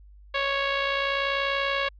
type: tone with amplitude modulation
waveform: 10% pulse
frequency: 554 Hz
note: C#5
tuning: 1 cent flat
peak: -14 dBFS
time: 0.34-1.89 s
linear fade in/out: 10 ms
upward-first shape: sine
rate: 60.5 Hz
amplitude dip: 35%
effects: added 50 Hz sine -47 dBFS peak until 1.99 s + resampled to 11025 Hz